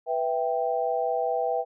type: chord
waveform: sine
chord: E minor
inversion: second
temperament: equal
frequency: 493.9 / 659.3 / 784 Hz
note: B4 / E5 / G5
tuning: 0 / 0 / 0 cents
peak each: -28 dBFS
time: 0.06-1.65 s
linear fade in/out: 50 ms
effects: none